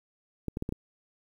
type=clicks; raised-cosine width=3 ms; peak=-19 dBFS; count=5; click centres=0.483 / 0.571 / 0.624 / 0.691 / 0.724 s; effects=9-bit